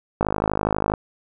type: click train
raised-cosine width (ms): 1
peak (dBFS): -6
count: 39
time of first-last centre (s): 0.21-0.938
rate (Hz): 52.2
effects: none